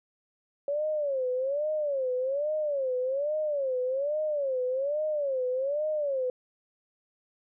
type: tone with vibrato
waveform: sine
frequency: 557 Hz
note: C#5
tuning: 8 cents sharp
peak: -26 dBFS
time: 0.68-6.3 s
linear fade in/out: 2 ms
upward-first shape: sine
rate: 1.2 Hz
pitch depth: 180 cents each way
effects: none